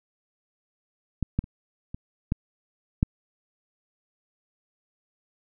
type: clicks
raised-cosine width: 5 ms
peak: -13 / -10 / -29 / -22 / -11 / -7 dBFS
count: 6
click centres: 1.227 / 1.39 / 1.441 / 1.945 / 2.321 / 3.029 s
effects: none